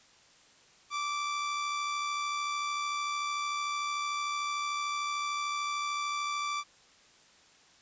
sawtooth tone with amplitude modulation, 1168 Hz, D6, 10 cents flat, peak -26 dBFS, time 0.9-6.64 s, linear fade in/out 50 ms, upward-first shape sine, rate 73.4 Hz, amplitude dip 30%, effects white hiss -60 dBFS RMS until 7.81 s + resampled to 16000 Hz

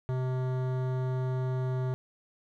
sine tone with hard clipping, 128.6 Hz, C3, 30 cents flat, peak -30 dBFS, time 0.09-1.94 s, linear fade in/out 0 ms, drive 16 dB, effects none

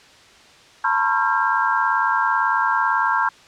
sine tone cluster, 894 / 972 / 1082 / 1371 / 1600 Hz, A5 / B5 / C#6 / F6 / G6, +27 / -28 / -42 / -32 / +35 cents, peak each -23 dBFS, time 0.84-3.29 s, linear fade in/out 5 ms, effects white hiss -48 dBFS RMS until 3.47 s + low-pass 5000 Hz 12 dB/octave

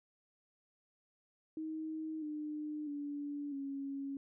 sine tone with pitch steps, 315.2 / 301.7 / 288.7 / 276.3 Hz, D#4 / D4 / D4 / C#4, +23 / +47 / -30 / -6 cents, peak -38 dBFS, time 1.57-4.17 s, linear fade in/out 2 ms, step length 650 ms, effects none

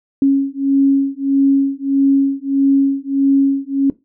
sine beating tone pair, 274 / 275.6 Hz, C#4 / C#4, -20 / -10 cents, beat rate 1.6 Hz, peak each -14 dBFS, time 0.22-3.9 s, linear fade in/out 2 ms, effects noise-tail reverb RT60 0.2 s tail -17 dB re dry

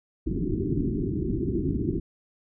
white low-pass noise, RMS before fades -27 dBFS, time 0.26-2 s, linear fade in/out 10 ms, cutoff 390 Hz, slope 96 dB/octave, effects none

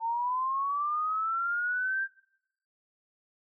sine linear sweep, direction up, 896 to 1592 Hz, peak -27 dBFS, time 0-2.08 s, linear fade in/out 50 ms, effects noise-tail reverb RT60 0.8 s tail -25 dB re dry

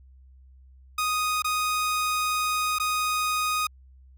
sawtooth tone with dropouts, 1244.5 Hz, D#6, in tune, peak -20 dBFS, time 0.98-3.67 s, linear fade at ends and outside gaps 5 ms, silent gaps 1.422-1.444 / 2.786-2.798 s, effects added 65 Hz sine -49 dBFS peak until 4.17 s

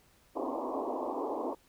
pink band-pass noise, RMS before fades -35 dBFS, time 0.35-1.55 s, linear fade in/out 20 ms, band 250 to 1100 Hz, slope 96 dB/octave, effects pink hiss -65 dBFS RMS until 1.68 s

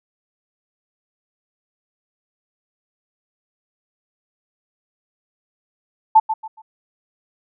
sine tone with echo, 879 Hz, A5, 2 cents flat, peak -6 dBFS, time 6.15-6.2 s, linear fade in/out 10 ms, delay 140 ms, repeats 3, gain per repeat -11 dB, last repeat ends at 6.62 s, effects none

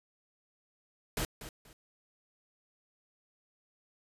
pink noise with echo, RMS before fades -33 dBFS, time 1.17-1.25 s, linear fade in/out 2 ms, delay 240 ms, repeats 2, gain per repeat -12 dB, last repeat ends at 1.73 s, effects resampled to 32000 Hz

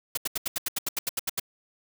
white noise bursts, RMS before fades -28 dBFS, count 13, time 0.15-1.398 s, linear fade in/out 5 ms, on 24 ms, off 78 ms, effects none

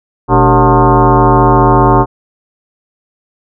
sine tone with frequency modulation, 387.8 Hz, G4, 19 cents flat, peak -4 dBFS, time 0.28-2.06 s, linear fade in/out 50 ms, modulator 170 Hz, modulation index 4.3, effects none

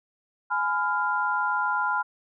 sine chord, F diminished, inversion first, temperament just, 838.1 / 1005.8 / 1396.9 Hz, Ab5 / Cb6 / F6, +16 / +31 / 0 cents, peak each -29 / -27 / -26 dBFS, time 0.5-2.03 s, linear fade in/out 20 ms, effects none

